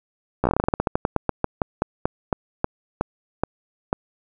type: slowing click train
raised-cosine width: 1 ms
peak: -5 dBFS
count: 26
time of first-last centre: 0.44-3.929 s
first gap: 14 ms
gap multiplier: 1.16
effects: none